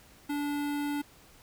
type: tone with notch filter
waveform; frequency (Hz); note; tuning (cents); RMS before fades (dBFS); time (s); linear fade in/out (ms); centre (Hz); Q
square; 290; D4; -22; -32; 0.29-1.02; 10; 5900; 1.5
effects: pink hiss -57 dBFS RMS until 1.42 s